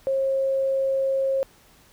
sine tone, 538 Hz, C5, 48 cents sharp, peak -20 dBFS, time 0.07-1.43 s, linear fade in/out 0 ms, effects pink hiss -55 dBFS RMS until 1.92 s

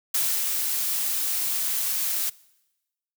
blue noise with ADSR envelope, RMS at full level -23 dBFS, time 0.14-2.3 s, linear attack 5 ms, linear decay 280 ms, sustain -3 dB, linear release 9 ms, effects noise-tail reverb RT60 1.0 s tail -23 dB re dry

